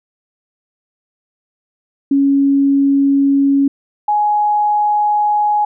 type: tone pair in turn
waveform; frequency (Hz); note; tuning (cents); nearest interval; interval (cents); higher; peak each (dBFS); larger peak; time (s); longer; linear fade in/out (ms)
sine; 277.5 / 836.4; C#4 / G#5; +2 / +12; octave + perfect fifth; 1910; second; -9 / -11; first; 2.11-3.68 / 4.08-5.65; neither; 5
effects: none